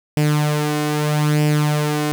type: tone with flanger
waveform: sawtooth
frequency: 150 Hz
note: D3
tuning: 37 cents sharp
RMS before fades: -18 dBFS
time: 0.17-2.12 s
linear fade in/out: 0 ms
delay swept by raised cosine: 0.38 to 2.78 ms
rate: 0.79 Hz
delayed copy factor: +0.6
effects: none

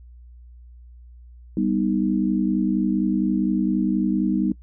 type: chord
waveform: sine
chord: G augmented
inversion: none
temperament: equal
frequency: 196 / 246.9 / 311.1 Hz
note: G3 / B3 / D#4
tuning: 0 / 0 / 0 cents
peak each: -22 / -24 / -23 dBFS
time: 1.57-4.52 s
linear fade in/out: 2 ms
effects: noise-tail reverb RT60 0.1 s tail -22 dB re dry + added 60 Hz sine -42 dBFS peak until 4.62 s

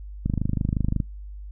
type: click train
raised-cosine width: 5 ms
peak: -11 dBFS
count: 20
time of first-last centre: 0.26-1.002 s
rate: 25.6 Hz
effects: noise-tail reverb RT60 0.2 s tail -26 dB re dry + added 50 Hz sine -35 dBFS peak until 1.51 s

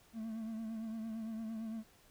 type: tone with vibrato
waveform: triangle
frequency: 222.6 Hz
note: A3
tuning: 20 cents sharp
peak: -37 dBFS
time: 0.13-1.84 s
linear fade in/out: 50 ms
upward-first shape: triangle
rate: 8.8 Hz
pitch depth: 51 cents each way
effects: pink hiss -65 dBFS RMS until 2.1 s

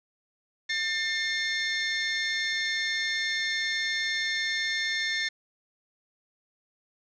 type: tone pair together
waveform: 25% pulse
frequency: 1795.3 / 2135 Hz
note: A6 / C7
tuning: +34 / +34 cents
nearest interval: minor third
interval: 300 cents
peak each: -24 / -28 dBFS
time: 0.69-5.29 s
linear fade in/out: 10 ms
effects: resampled to 16000 Hz + 8-bit

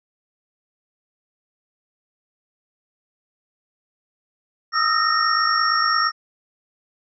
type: tone cluster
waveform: sine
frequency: 1240 / 1289 / 1346 / 1844 / 5500 Hz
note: D#6 / E6 / E6 / A#6 / F8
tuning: -6 / -39 / +36 / -19 / -27 cents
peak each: -23 dBFS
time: 4.72-6.12 s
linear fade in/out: 50 ms
effects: none

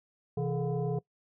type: tone with frequency modulation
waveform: sine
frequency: 130 Hz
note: C3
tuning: 11 cents flat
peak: -28 dBFS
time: 0.37-0.99 s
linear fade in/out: 5 ms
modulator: 293 Hz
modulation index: 1.4
effects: noise-tail reverb RT60 0.1 s tail -21 dB re dry

